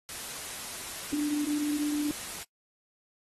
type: tone in noise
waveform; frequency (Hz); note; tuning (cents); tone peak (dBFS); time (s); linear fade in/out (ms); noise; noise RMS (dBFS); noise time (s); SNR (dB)
sine; 295.5; D4; +11; -26; 1.13-2.11; 0; white; -39; 0.09-2.43; +10
effects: noise-tail reverb RT60 0.1 s tail -21 dB re dry + AAC 32 kbps